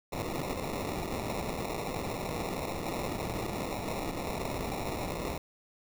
white noise with sample-and-hold, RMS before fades -35 dBFS, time 0.12-5.38 s, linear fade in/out 5 ms, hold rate 1575 Hz, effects none

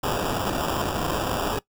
violet noise with sample-and-hold, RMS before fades -26 dBFS, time 0.03-1.59 s, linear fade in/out 5 ms, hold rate 2100 Hz, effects noise-tail reverb RT60 0.1 s tail -19 dB re dry

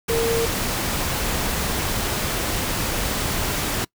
sine tone in noise, 460 Hz, A#4, 23 cents flat, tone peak -19 dBFS, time 0.09-0.46 s, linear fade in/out 10 ms, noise pink, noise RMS -24 dBFS, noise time 0.08-3.85 s, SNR +2 dB, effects noise-tail reverb RT60 0.1 s tail -24 dB re dry

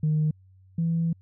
sine tone pair in turn, 153.8 / 166.01 Hz, D#3 / E3, -20 / +13 cents, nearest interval minor second, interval 133 cents, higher second, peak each -19 / -21 dBFS, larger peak first, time 0.03-0.31 / 0.78-1.13 s, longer second, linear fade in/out 5 ms, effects tanh soft clip ceiling -17 dBFS + added 94 Hz sine -52 dBFS peak until 1.21 s

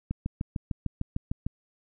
click train, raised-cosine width 5 ms, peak -17 dBFS, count 10, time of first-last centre 0.11-1.465 s, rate 6.64 Hz, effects none

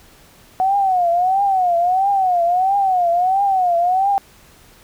sine tone with vibrato, 740 Hz, F#5, in tune, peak -13 dBFS, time 0.6-4.18 s, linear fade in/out 0 ms, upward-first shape triangle, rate 1.5 Hz, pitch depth 160 cents each way, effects pink hiss -48 dBFS RMS until 4.83 s

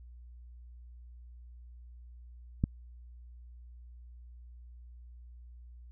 click, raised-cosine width 5 ms, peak -14 dBFS, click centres 2.639 s, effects added 60 Hz sine -48 dBFS peak until 5.91 s

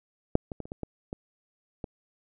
clicks, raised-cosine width 2 ms, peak -6 / -22 / -22 / -30 / -23 / -20 / -21 / -21 dBFS, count 8, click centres 0.354 / 0.518 / 0.603 / 0.655 / 0.719 / 0.833 / 1.129 / 1.842 s, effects none

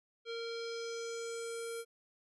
square tone with low-pass filter sweep, 462.1 Hz, A#4, 15 cents flat, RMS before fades -41 dBFS, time 0.25-1.85 s, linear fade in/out 50 ms, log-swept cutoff 3700 to 11000 Hz, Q 3.2, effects none

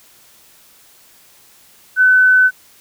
sine tone, 1510 Hz, F#6, 35 cents sharp, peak -7 dBFS, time 1.96-2.51 s, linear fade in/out 50 ms, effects white hiss -48 dBFS RMS until 2.8 s

